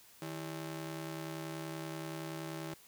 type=ring-modulated tone; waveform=sawtooth; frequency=242.5 Hz; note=B3; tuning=31 cents flat; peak=-33 dBFS; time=0.22-2.74 s; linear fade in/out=0 ms; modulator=86 Hz; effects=white hiss -60 dBFS RMS until 2.87 s